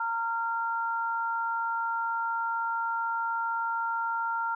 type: tone pair together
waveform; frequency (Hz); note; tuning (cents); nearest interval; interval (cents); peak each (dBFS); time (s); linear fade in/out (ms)
sine; 919 / 1383.3; A#5 / F6; -25 / -17; perfect fifth; 708; -30 / -30; 0-4.55; 5
effects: none